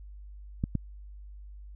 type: clicks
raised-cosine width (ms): 5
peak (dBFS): -15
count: 2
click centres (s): 0.639 / 0.753
effects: added 50 Hz sine -43 dBFS peak until 1.75 s